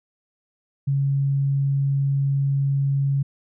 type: tone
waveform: sine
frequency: 138.59 Hz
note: C#3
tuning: in tune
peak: -18 dBFS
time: 0.87-3.23 s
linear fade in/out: 10 ms
effects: none